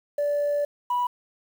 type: tone pair in turn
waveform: sine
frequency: 581 / 979.9 Hz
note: D5 / B5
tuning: -19 / -14 cents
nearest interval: major sixth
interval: 905 cents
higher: second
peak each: -20 dBFS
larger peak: neither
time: 0.18-0.65 / 0.9-1.07 s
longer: first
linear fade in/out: 5 ms
effects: tanh soft clip ceiling -19 dBFS + 8-bit